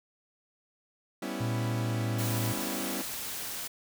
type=chord; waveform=sawtooth; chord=C# half-diminished seventh; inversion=second; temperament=equal; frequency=196 / 246.9 / 277.2 / 329.6 Hz; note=G3 / B3 / C#4 / E4; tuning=0 / 0 / 0 / 0 cents; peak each=-35 dBFS; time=1.22-3.02 s; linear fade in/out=5 ms
type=tone with pitch glide; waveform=sine; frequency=116.5 to 112.47 Hz; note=A#2 to A2; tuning=-1 to +38 cents; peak=-29 dBFS; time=1.4-2.53 s; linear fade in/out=10 ms; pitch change=-61 cents; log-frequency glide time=1.78-2.12 s
type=noise; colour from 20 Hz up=white; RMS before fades=-37 dBFS; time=2.18-3.68 s; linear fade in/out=10 ms
effects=none

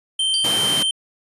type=tone; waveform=square; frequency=3122 Hz; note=G7; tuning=8 cents flat; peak=-18 dBFS; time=0.19-0.91 s; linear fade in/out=5 ms
type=tone with exponential decay; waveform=sine; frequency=4699 Hz; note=D8; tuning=in tune; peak=-20 dBFS; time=0.34-0.54 s; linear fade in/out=0 ms; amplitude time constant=43 ms
type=high-pass noise; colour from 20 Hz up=pink; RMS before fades=-26 dBFS; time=0.44-0.83 s; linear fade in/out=5 ms; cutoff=120 Hz; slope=24 dB/octave
effects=resampled to 32000 Hz

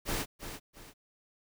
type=noise with echo; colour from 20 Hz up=pink; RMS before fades=-33 dBFS; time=0.05-0.26 s; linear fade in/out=50 ms; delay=340 ms; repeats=2; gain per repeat=-9 dB; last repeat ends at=0.94 s; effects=none

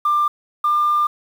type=tone pair in turn; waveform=sine; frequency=1190 / 1197.6 Hz; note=D6 / D6; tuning=+22 / +33 cents; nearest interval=unison; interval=11 cents; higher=second; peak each=-13 dBFS; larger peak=neither; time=0.05-0.28 / 0.64-1.07 s; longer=second; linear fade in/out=5 ms; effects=tanh soft clip ceiling -10 dBFS + 7-bit

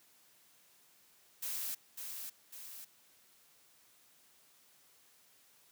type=noise with echo; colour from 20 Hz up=blue; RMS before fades=-39 dBFS; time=1.42-1.75 s; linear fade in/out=10 ms; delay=550 ms; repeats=2; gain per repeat=-5 dB; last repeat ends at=2.85 s; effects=white hiss -66 dBFS RMS until 5.71 s + high-pass 100 Hz 12 dB/octave

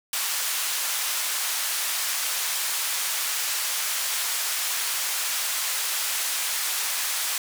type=band-pass noise; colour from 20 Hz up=white; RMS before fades=-27 dBFS; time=0.13-7.38 s; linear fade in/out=2 ms; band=930 to 13000 Hz; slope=12 dB/octave; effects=none

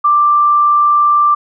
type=tone; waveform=sine; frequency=1179 Hz; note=D6; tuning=6 cents sharp; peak=-7 dBFS; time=0.04-1.35 s; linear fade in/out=10 ms; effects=none

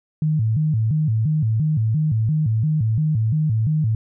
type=tone with vibrato; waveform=sine; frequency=130.81 Hz; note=C3; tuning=in tune; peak=-16 dBFS; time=0.22-3.95 s; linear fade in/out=2 ms; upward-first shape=square; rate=2.9 Hz; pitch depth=290 cents each way; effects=none

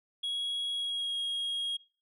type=tone with pitch glide; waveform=sine; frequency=3322 to 3276 Hz; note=G#7 to G#7; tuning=0 to -24 cents; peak=-28 dBFS; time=0.23-1.77 s; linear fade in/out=10 ms; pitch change=-24 cents; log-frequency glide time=0.73-1.17 s; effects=noise-tail reverb RT60 0.4 s tail -23 dB re dry + tanh soft clip ceiling -30 dBFS

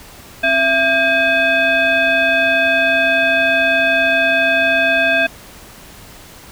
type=tone with frequency modulation; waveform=sine; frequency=1604 Hz; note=G6; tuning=39 cents sharp; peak=-11 dBFS; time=0.43-5.27 s; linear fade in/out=10 ms; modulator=936 Hz; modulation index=1.3; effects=pink hiss -39 dBFS RMS until 6.51 s

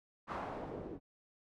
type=noise with low-pass filter sweep; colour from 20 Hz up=white; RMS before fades=-43 dBFS; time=0.27-1 s; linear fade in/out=50 ms; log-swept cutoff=1200 to 320 Hz; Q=1.7; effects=none

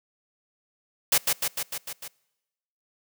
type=noise with echo; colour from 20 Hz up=white; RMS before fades=-20 dBFS; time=1.12-1.18 s; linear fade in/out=5 ms; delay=150 ms; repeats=6; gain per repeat=-3 dB; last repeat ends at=2.08 s; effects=noise-tail reverb RT60 1.0 s tail -25 dB re dry + high-pass 150 Hz 12 dB/octave

